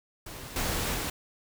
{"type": "noise with level steps", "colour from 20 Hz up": "pink", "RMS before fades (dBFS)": [-42, -30, -32], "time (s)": [0.26, 1.1], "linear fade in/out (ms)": 5, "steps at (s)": [0.56, 0.94], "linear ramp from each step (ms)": 2, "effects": []}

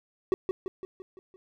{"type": "tone with echo", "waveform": "triangle", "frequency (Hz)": 377, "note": "F#4", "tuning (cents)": 32, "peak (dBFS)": -18, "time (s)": [0.32, 0.34], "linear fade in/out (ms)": 0, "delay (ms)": 170, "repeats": 6, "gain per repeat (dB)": -5, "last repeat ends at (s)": 1.36, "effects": []}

